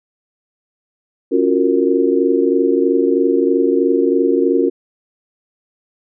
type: chord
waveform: sine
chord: Gb major seventh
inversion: second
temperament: just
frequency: 277.5 / 346.9 / 370 / 462.5 Hz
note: Db4 / F4 / Gb4 / Bb4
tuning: +2 / -12 / 0 / -14 cents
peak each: -17 dBFS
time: 1.31-4.7 s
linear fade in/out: 20 ms
effects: none